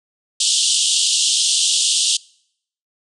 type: band-pass noise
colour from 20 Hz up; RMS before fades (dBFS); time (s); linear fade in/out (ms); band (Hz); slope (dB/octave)
pink; -17; 0.4-2.17; 5; 2900 to 9400; 96
effects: noise-tail reverb RT60 0.7 s tail -25 dB re dry